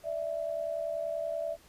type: tone pair together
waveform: sine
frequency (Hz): 589 / 659.3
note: D5 / E5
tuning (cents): +5 / 0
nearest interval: major second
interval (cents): 195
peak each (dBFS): -35 / -33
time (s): 0.03-1.57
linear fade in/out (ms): 50
effects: pink hiss -59 dBFS RMS until 1.68 s + resampled to 32000 Hz